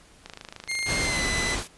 click train, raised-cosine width 0.2 ms, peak -21 dBFS, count 24, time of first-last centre 0.26-1.131 s, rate 26.4 Hz
sawtooth tone with pitch glide, 2121 to 2009 Hz, C7 to B6, +23 to +29 cents, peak -23 dBFS, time 0.68-1.56 s, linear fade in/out 20 ms, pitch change -94 cents, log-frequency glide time 0.99-1.22 s
pink low-pass noise, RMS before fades -29 dBFS, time 0.85-1.64 s, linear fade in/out 50 ms, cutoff 9200 Hz, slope 24 dB/octave
white noise with tremolo, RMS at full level -37 dBFS, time 0.89-1.68 s, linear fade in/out 10 ms, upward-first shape triangle, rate 8.5 Hz, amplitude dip 70%
effects pink hiss -54 dBFS RMS until 1.77 s + resampled to 24000 Hz

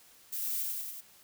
violet noise with echo, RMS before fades -36 dBFS, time 0.32-0.63 s, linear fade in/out 10 ms, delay 95 ms, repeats 4, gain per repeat -2 dB, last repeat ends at 1.01 s, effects white hiss -59 dBFS RMS until 1.23 s

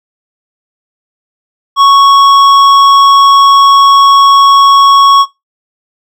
triangle tone with hard clipping, 1108.7 Hz, C#6, in tune, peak -3 dBFS, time 1.76-5.26 s, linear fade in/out 50 ms, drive 13 dB, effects noise-tail reverb RT60 0.2 s tail -20 dB re dry

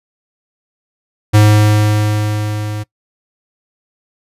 square tone with level ramp, 105.7 Hz, G#2, 31 cents sharp, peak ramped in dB -5 to -21 dBFS, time 1.33-2.84 s, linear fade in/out 20 ms, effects noise-tail reverb RT60 0.1 s tail -21 dB re dry + resampled to 32000 Hz

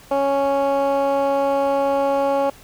15% pulse tone with band-pass filter, 277.2 Hz, C#4, in tune, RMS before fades -19 dBFS, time 0.11-2.5 s, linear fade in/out 5 ms, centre 620 Hz, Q 1.7, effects pink hiss -46 dBFS RMS until 2.63 s

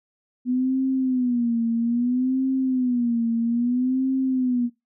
sine tone with vibrato, 246.7 Hz, B3, 2 cents flat, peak -19 dBFS, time 0.45-4.7 s, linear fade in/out 50 ms, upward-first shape sine, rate 0.61 Hz, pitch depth 120 cents each way, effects noise-tail reverb RT60 0.2 s tail -19 dB re dry

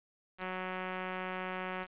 5% pulse tone, 185 Hz, F#3, in tune, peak -25 dBFS, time 0.38-1.87 s, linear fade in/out 50 ms, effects resampled to 8000 Hz + 9-bit

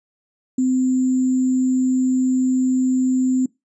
sine tone with sample-and-hold, 256.9 Hz, C4, 32 cents flat, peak -15 dBFS, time 0.58-3.46 s, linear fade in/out 5 ms, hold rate 7350 Hz, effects noise-tail reverb RT60 0.2 s tail -22 dB re dry + resampled to 22050 Hz

